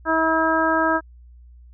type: harmonic tone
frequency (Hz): 322.1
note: E4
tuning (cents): -40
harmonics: 1 / 2 / 3 / 4 / 5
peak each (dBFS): -23 / -23 / -23 / -23 / -23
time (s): 0.05-1.01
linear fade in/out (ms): 50
effects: added 60 Hz sine -43 dBFS peak until 1.73 s